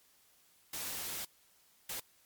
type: noise bursts at uneven times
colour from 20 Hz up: white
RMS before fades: -40 dBFS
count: 2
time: 0.73-1.25 / 1.89-2 s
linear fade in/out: 5 ms
effects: white hiss -67 dBFS RMS until 2.25 s + MP3 96 kbps